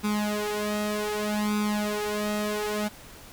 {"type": "tone with flanger", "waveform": "sawtooth", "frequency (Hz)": 209.7, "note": "G#3", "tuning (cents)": 17, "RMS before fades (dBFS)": -28, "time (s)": [0.03, 2.89], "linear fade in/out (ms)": 20, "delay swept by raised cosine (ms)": [0.82, 3.22], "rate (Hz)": 0.65, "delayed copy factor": 0.95, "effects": ["pink hiss -47 dBFS RMS until 3.32 s"]}